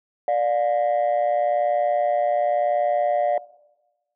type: tone pair together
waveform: sine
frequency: 590 / 710.9 Hz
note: D5 / F5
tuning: +8 / +31 cents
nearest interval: minor third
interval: 323 cents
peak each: -19 dBFS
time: 0.28-3.38 s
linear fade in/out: 2 ms
effects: noise-tail reverb RT60 1.0 s tail -20 dB re dry + tanh soft clip ceiling -15 dBFS